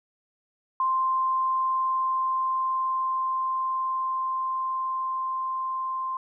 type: tone with level ramp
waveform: sine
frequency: 1046.5 Hz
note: C6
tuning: in tune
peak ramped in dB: -21 to -27 dBFS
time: 0.8-6.17 s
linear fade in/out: 2 ms
effects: none